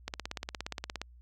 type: click train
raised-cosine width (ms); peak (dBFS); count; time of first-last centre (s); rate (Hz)
0.2; -18; 17; 0.08-1.016; 17.1
effects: added 60 Hz sine -52 dBFS peak until 1.21 s + Opus 48 kbps